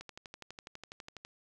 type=click train; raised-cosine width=0.2 ms; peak=-28 dBFS; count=16; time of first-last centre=0.01-1.25 s; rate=12.1 Hz; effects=none